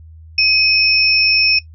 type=tone pair together; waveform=sine; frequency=2528 / 5351 Hz; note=D#7 / E8; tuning=+27 / +25 cents; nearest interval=octave + minor second; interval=1298 cents; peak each=-12 dBFS; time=0.38-1.59 s; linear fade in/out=5 ms; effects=noise-tail reverb RT60 0.1 s tail -19 dB re dry + added 80 Hz sine -36 dBFS peak until 1.74 s